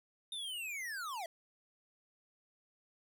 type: linear sweep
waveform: square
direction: down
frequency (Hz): 3670 to 630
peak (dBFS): -40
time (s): 0.32-1.26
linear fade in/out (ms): 2
effects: none